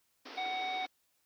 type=band-pass noise; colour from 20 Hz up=pink; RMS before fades=-48 dBFS; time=0.25-0.87 s; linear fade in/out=10 ms; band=250 to 5700 Hz; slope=96 dB/octave
type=harmonic tone; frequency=747 Hz; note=F#5; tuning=16 cents sharp; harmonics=1 / 3 / 5; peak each=-35 / -40 / -42 dBFS; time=0.37-0.86 s; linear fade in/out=10 ms
effects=white hiss -75 dBFS RMS until 1.25 s